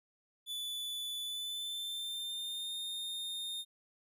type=tone with pitch glide; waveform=45% pulse; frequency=3476 to 3659 Hz; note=A7 to A#7; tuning=-22 to -33 cents; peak=-37 dBFS; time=0.46-3.65 s; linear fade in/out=50 ms; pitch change=+89 cents; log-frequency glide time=1.23-2.75 s; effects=none

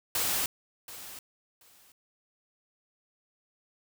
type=noise with echo; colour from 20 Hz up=white; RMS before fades=-29 dBFS; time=0.15-0.46 s; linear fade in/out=2 ms; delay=730 ms; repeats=2; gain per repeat=-15 dB; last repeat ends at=1.92 s; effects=none

